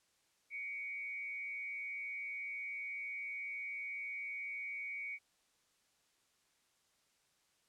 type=tone with frequency modulation; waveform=sine; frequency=2252 Hz; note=C#7; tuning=27 cents sharp; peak=-40 dBFS; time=0.5-5.19 s; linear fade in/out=50 ms; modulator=118 Hz; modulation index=0.64; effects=white hiss -75 dBFS RMS until 7.68 s + low-pass 9000 Hz 12 dB/octave